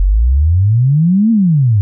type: exponential two-way sweep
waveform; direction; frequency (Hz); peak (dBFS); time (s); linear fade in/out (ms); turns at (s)
sine; up then down; 43.7 to 233.1 to 96.4; -7; 0-1.81; 0; 1.31
effects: none